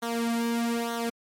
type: tone with flanger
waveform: sawtooth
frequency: 233.1 Hz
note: A#3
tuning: in tune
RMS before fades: -28 dBFS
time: 0.02-1.1 s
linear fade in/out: 10 ms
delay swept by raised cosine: 0.4 to 2.8 ms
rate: 1.1 Hz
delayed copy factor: -0.75
effects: MP3 64 kbps